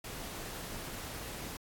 pink noise, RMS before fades -43 dBFS, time 0.04-1.57 s, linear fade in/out 5 ms, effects AAC 64 kbps

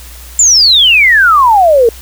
sine exponential sweep, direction down, 7380 to 443.8 Hz, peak -3 dBFS, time 0.39-1.89 s, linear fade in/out 2 ms, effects added 60 Hz sine -30 dBFS peak until 2.01 s + white hiss -34 dBFS RMS until 2.01 s

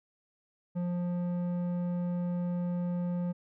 square tone with low-pass filter, 176.3 Hz, F3, 17 cents sharp, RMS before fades -32 dBFS, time 0.75-3.33 s, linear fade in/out 20 ms, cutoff 640 Hz, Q 0.58, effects none

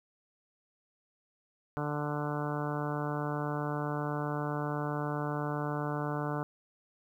harmonic tone, 147.7 Hz, D3, 10 cents sharp, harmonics 1 / 2 / 3 / 4 / 5 / 6 / 7 / 8 / 9 / 10, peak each -35 / -38 / -40 / -41 / -42 / -43 / -43 / -44 / -45 / -45 dBFS, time 1.77-6.43 s, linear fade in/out 0 ms, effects 11-bit

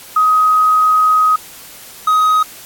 sine / triangle tone pair in turn, 1259 / 1259 Hz, D#6 / D#6, +20 / +20 cents, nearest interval unison, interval 0 cents, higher neither, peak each -8 / -7 dBFS, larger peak second, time 0.16-1.36 / 2.07-2.43 s, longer first, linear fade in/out 5 ms, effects white hiss -36 dBFS RMS until 2.65 s + AAC 64 kbps

